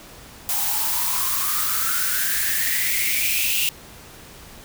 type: noise with high-pass filter sweep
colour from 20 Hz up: blue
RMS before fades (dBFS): -22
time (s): 0.49-3.69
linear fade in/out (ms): 0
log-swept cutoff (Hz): 780 to 2800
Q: 8.5
effects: pink hiss -43 dBFS RMS until 4.64 s